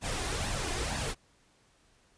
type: noise with flanger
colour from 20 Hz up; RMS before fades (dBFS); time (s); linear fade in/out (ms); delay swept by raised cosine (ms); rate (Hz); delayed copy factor
pink; -33; 0.01-1.15; 50; 1.1 to 2.9; 2.1; +0.55
effects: pink hiss -66 dBFS RMS until 2.17 s + resampled to 22050 Hz